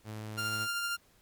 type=tone; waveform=sawtooth; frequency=108 Hz; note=A2; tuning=32 cents flat; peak=-35 dBFS; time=0.04-0.68 s; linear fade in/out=50 ms
type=tone with tremolo; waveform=sawtooth; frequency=1396.9 Hz; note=F6; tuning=in tune; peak=-27 dBFS; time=0.37-0.97 s; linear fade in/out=20 ms; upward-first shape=sine; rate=13 Hz; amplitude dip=25%
effects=pink hiss -65 dBFS RMS until 1.21 s + MP3 96 kbps